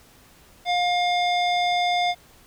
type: tone with low-pass filter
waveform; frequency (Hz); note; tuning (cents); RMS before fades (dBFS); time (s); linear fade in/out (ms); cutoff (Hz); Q
square; 710; F5; +28; -22; 0.65-2.15; 50; 3900; 2.1
effects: pink hiss -53 dBFS RMS until 2.46 s